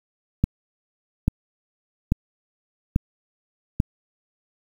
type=click train; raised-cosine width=5 ms; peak=-5 dBFS; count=5; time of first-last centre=0.44-3.801 s; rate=1.19 Hz; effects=7-bit